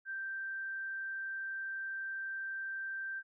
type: tone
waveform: sine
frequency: 1568 Hz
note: G6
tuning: in tune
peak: -37 dBFS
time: 0.05-3.23 s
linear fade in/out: 50 ms
effects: none